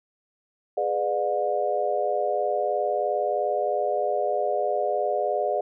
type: chord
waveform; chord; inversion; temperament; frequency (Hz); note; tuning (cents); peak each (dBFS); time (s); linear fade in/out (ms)
sine; G# diminished seventh; none; just; 415.3 / 498.4 / 598 / 717.6; G#4 / B4 / D5 / F5; 0 / +16 / +31 / +47; -29 / -30 / -26 / -27; 0.77-5.61; 5
effects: none

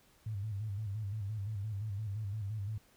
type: tone with vibrato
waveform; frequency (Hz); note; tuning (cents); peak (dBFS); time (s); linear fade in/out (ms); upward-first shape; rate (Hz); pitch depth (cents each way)
sine; 103.83; G#2; 0; -35; 0.26-2.78; 5; square; 5.8; 87
effects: pink hiss -66 dBFS RMS until 2.96 s

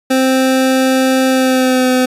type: tone with pitch glide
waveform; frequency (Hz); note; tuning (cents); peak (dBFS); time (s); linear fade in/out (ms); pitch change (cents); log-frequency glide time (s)
25% pulse; 261.7 to 254.8; C4 to C4; 0 to -46; -6; 0.1-2.06; 10; -46; 1.28-1.89
effects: resampled to 32000 Hz

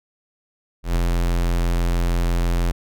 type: tone with ADSR envelope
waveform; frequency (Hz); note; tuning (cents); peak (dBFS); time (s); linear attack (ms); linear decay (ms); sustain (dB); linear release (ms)
square; 43.08; F1; -23; -16; 0.83-2.72; 130; 4; -2; 12
effects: none

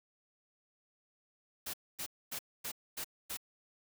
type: noise bursts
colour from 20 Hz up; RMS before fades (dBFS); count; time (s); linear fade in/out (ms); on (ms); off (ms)
white; -40; 6; 1.66-3.372; 10; 77; 250
effects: none

